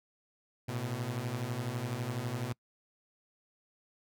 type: beating tone pair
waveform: sawtooth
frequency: 113.2 / 125.2 Hz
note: A2 / B2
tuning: +50 / +24 cents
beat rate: 12 Hz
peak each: -34 / -32 dBFS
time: 0.68-2.53 s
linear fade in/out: 10 ms
effects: noise-tail reverb RT60 0.1 s tail -26 dB re dry